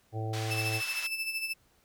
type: harmonic tone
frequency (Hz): 110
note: A2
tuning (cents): 0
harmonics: 1 / 3 / 4 / 5 / 6 / 7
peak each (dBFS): -32 / -42 / -42 / -46 / -48 / -41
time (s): 0.12-0.82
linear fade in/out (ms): 50
type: band-pass noise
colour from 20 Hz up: white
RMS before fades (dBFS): -41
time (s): 0.33-1.07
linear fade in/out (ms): 5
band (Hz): 1000 to 4600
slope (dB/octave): 12
type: tone with tremolo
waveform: 35% pulse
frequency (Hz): 2637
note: E7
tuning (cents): 0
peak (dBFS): -28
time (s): 0.5-1.54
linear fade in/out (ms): 20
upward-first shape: sine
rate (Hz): 13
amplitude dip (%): 60
effects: pink hiss -67 dBFS RMS until 1.84 s